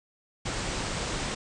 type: low-pass noise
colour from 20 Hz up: pink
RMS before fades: -32 dBFS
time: 0.45-1.35 s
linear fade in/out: 10 ms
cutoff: 8800 Hz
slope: 96 dB/octave
effects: none